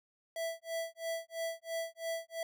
square tone with tremolo, 660 Hz, E5, 2 cents sharp, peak -34 dBFS, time 0.36-2.43 s, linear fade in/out 2 ms, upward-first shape sine, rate 3 Hz, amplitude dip 100%, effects none

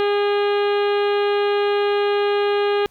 harmonic tone, 408.4 Hz, G#4, 29 cents flat, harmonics 1 / 2 / 3 / 4 / 5 / 6 / 7 / 8 / 9 / 10, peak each -17 / -26 / -29 / -31 / -37 / -34 / -35 / -36 / -42 / -41 dBFS, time 0-2.86 s, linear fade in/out 0 ms, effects pink hiss -57 dBFS RMS until 2.9 s

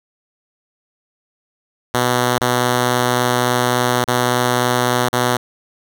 5% pulse tone with dropouts, 123.47 Hz, B2, in tune, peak -3 dBFS, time 1.94-5.37 s, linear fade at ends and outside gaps 5 ms, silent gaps 2.383-2.41 / 4.044-4.078 / 5.087-5.129 s, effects none

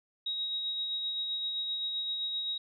sine tone with tremolo, 3800 Hz, A#7, 33 cents sharp, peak -30 dBFS, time 0.26-2.58 s, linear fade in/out 5 ms, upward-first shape sine, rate 7.7 Hz, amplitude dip 30%, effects none

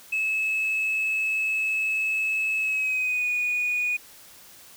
sine tone with pitch glide, 2594 to 2463 Hz, E7 to D#7, -28 to -18 cents, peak -21 dBFS, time 0.12-3.97 s, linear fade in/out 10 ms, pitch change -90 cents, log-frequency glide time 2.58-3.31 s, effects tanh soft clip ceiling -20 dBFS + white hiss -49 dBFS RMS until 4.76 s

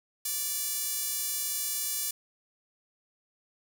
sawtooth tone with high-pass filter, 581 Hz, D5, 19 cents flat, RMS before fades -32 dBFS, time 0.25-2.11 s, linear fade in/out 5 ms, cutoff 7700 Hz, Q 0.75, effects none

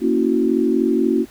sine chord, F# dominant seventh, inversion first, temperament equal, 233.1 / 277.2 / 329.6 / 370 Hz, A#3 / C#4 / E4 / F#4, 0 / 0 / 0 / 0 cents, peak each -20 dBFS, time 0-1.26 s, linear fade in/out 50 ms, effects pink hiss -47 dBFS RMS until 1.3 s

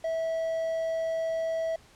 triangle tone with quantisation, 652 Hz, E5, 19 cents flat, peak -25 dBFS, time 0.04-1.76 s, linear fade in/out 5 ms, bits 9, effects pink hiss -57 dBFS RMS until 1.95 s + low-pass 9000 Hz 12 dB/octave

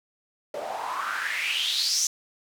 white noise with band-pass filter sweep, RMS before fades -28 dBFS, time 0.54-2.07 s, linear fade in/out 2 ms, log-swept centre 550 to 6400 Hz, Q 6.1, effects none

